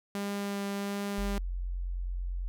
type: tone with vibrato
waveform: sawtooth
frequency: 200.6 Hz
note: G3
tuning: 40 cents sharp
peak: -28 dBFS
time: 0.15-1.38 s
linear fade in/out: 0 ms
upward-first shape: triangle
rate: 1.4 Hz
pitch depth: 9 cents each way
type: tone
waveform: sine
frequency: 44.55 Hz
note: F1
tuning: 35 cents sharp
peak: -31 dBFS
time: 1.18-2.48 s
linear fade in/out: 0 ms
effects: none

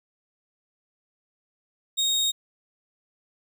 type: tone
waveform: 30% pulse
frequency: 3729 Hz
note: A#7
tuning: in tune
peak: -19 dBFS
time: 1.97-2.32 s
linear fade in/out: 20 ms
effects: none

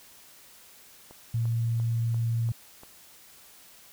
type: click train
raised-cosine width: 1 ms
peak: -33 dBFS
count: 6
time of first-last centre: 1.11-2.834 s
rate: 2.9 Hz
type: tone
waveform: sine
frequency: 115.7 Hz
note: A#2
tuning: 13 cents flat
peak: -24 dBFS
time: 1.34-2.52 s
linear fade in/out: 5 ms
effects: white hiss -53 dBFS RMS until 3.92 s

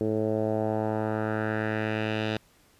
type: tone with low-pass filter sweep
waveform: 10% pulse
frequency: 108.7 Hz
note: A2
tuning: 21 cents flat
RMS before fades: -28 dBFS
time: 0.01-2.37 s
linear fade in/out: 0 ms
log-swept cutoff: 420 to 3500 Hz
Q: 2.2
effects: pink hiss -61 dBFS RMS until 2.79 s + resampled to 32000 Hz

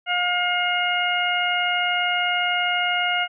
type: harmonic tone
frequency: 713 Hz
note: F5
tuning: 36 cents sharp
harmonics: 1 / 2 / 3 / 4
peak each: -25 / -25 / -25 / -25 dBFS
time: 0.06-3.28 s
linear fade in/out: 50 ms
effects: none

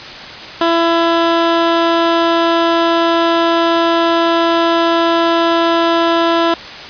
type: tone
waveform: 15% pulse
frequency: 334.8 Hz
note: E4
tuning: 27 cents sharp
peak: -4 dBFS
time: 0.61-6.54 s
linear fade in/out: 2 ms
effects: white hiss -29 dBFS RMS until 6.89 s + resampled to 11025 Hz

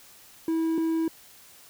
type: tone pair in turn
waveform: triangle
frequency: 325.1 / 325.1 Hz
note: E4 / E4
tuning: -24 / -24 cents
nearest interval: unison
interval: 0 cents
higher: neither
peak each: -21 dBFS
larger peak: neither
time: 0.48-0.78 / 0.78-1.08 s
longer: neither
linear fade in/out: 2 ms
effects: white hiss -52 dBFS RMS until 1.69 s

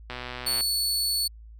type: click train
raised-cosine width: 0.3 ms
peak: -19 dBFS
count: 64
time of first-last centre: 0.1-0.608 s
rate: 124 Hz
type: tone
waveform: sawtooth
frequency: 4435 Hz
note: C#8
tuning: in tune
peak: -21 dBFS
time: 0.46-1.28 s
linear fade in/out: 10 ms
effects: added 55 Hz sine -43 dBFS peak until 1.59 s

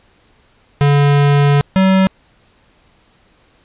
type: tone pair in turn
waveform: square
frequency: 143.2 / 190.05 Hz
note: D3 / F#3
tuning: -43 / +47 cents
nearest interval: perfect fourth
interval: 490 cents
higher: second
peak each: -9 dBFS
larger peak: neither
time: 0.81-1.61 / 1.76-2.07 s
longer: first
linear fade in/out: 0 ms
effects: pink hiss -53 dBFS RMS until 3.64 s + resampled to 8000 Hz

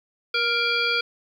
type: harmonic tone with a mistuned harmonic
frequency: 473.2 Hz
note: A#4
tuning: 26 cents sharp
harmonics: 1 / 3 / 5 / 7 / 9 / 10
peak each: -30 / -25 / -25 / -28 / -35 / -29 dBFS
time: 0.34-1.01 s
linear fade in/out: 5 ms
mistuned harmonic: 3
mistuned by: -26 cents
effects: 9-bit

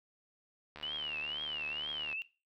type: click train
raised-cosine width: 0.3 ms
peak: -30 dBFS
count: 104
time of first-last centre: 0.76-2.128 s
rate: 75.3 Hz
type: tone with vibrato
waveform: sine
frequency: 2900 Hz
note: F#7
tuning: 35 cents flat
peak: -36 dBFS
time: 0.83-2.22 s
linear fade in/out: 0 ms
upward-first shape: triangle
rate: 2.1 Hz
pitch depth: 220 cents each way
effects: noise-tail reverb RT60 0.3 s tail -18 dB re dry

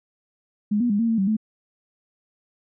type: tone with pitch steps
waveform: sine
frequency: 208.3 / 241.8 / 204.2 / 230.2 / 225.9 / 192.7 / 217.1 Hz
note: G#3 / B3 / G#3 / A#3 / A3 / G3 / A3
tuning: +5 / -36 / -29 / -22 / +46 / -29 / -23 cents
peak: -18 dBFS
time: 0.71-1.368 s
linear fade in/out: 10 ms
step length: 94 ms
effects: none

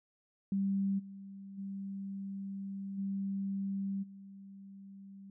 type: tone with level steps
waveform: sine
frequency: 196 Hz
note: G3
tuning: in tune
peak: -29 / -45 / -38 / -33 / -48 dBFS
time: 0.52-5.3 s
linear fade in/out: 2 ms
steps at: 0.98 / 1.57 / 2.97 / 4.02 s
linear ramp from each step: 20 ms
effects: none

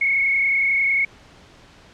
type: tone with frequency modulation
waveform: sine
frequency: 2195 Hz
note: C#7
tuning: 18 cents flat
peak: -16 dBFS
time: 0.01-1.05 s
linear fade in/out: 5 ms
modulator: 31 Hz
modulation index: 1.4
effects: pink hiss -48 dBFS RMS until 1.93 s + low-pass 5000 Hz 12 dB/octave

